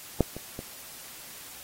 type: clicks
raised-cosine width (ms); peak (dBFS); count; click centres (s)
2; -6 / -24 / -23; 3; 0.207 / 0.366 / 0.591
effects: white hiss -45 dBFS RMS until 1.63 s + AAC 48 kbps